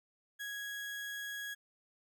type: tone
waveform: 35% pulse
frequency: 1659 Hz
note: G#6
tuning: 2 cents flat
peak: -38 dBFS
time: 0.39-1.55 s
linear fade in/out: 20 ms
effects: none